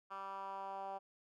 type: tone with band-pass filter sweep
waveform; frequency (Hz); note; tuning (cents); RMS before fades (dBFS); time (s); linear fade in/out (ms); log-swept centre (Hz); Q
10% pulse; 194.9; G3; -10; -45; 0.1-0.99; 20; 1200 to 750; 3.2
effects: none